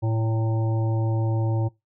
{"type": "harmonic tone with a mistuned harmonic", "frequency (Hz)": 111.7, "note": "A2", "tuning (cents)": 27, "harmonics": [1, 3, 5, 7, 8], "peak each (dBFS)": [-21, -31, -35, -38, -39], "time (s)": [0.02, 1.69], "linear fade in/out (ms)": 20, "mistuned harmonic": 8, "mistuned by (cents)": 39, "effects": ["noise-tail reverb RT60 0.2 s tail -21 dB re dry"]}